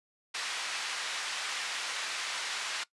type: band-pass noise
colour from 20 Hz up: pink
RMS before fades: -36 dBFS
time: 0.34-2.84 s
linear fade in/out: 10 ms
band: 1400 to 6000 Hz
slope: 12 dB/octave
effects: noise-tail reverb RT60 0.1 s tail -19 dB re dry + resampled to 24000 Hz